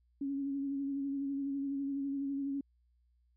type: tone with vibrato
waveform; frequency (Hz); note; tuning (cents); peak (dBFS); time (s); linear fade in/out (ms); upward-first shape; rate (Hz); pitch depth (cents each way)
sine; 277.2; C#4; 0; -33; 0.21-2.61; 5; sine; 12; 29
effects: added 60 Hz sine -68 dBFS peak until 3.36 s